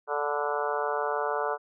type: harmonic tone with a mistuned harmonic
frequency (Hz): 146.5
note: D3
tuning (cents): -4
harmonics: 3 / 4 / 5 / 6 / 7 / 8 / 9 / 10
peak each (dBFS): -32 / -33 / -34 / -35 / -35 / -36 / -37 / -37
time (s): 0.07-1.58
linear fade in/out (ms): 50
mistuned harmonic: 7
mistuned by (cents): -36
effects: none